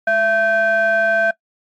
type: ring-modulated tone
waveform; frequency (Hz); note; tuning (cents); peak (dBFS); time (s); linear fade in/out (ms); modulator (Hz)
triangle; 440; A4; 0; -8; 0.07-1.31; 5; 1110
effects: noise-tail reverb RT60 0.1 s tail -20 dB re dry + MP3 64 kbps